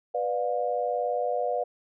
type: chord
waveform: sine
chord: B diminished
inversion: none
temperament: just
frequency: 493.9 / 592.7 / 711.2 Hz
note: B4 / D5 / F5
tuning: 0 / +16 / +31 cents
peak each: -29 / -30 / -29 dBFS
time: 0.14-1.64 s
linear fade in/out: 10 ms
effects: none